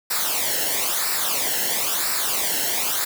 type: noise with flanger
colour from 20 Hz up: white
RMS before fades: -23 dBFS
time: 0.1-3.05 s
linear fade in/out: 10 ms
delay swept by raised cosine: 0.31 to 0.85 ms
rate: 1 Hz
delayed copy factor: -0.7
effects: none